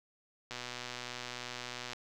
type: click train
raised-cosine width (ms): 0.2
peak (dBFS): -23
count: 176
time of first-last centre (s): 0.51-1.933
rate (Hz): 123
effects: none